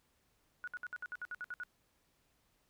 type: tone bursts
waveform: sine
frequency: 1462 Hz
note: F#6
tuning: 21 cents flat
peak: -39 dBFS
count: 11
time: 0.64-1.635 s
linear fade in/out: 0 ms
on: 35 ms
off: 61 ms
effects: pink hiss -75 dBFS RMS until 2.69 s